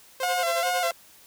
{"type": "tone with tremolo", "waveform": "sawtooth", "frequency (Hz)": 523.3, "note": "C5", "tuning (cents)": 0, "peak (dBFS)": -23, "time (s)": [0.2, 0.92], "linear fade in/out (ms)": 2, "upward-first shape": "sine", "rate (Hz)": 11, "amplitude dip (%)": 85}
{"type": "tone with vibrato", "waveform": "sawtooth", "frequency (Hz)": 698.5, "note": "F5", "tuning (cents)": 0, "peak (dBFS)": -20, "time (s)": [0.23, 0.91], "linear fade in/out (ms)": 2, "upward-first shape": "square", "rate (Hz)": 2.5, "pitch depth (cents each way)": 54}
{"effects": ["white hiss -53 dBFS RMS until 1.26 s"]}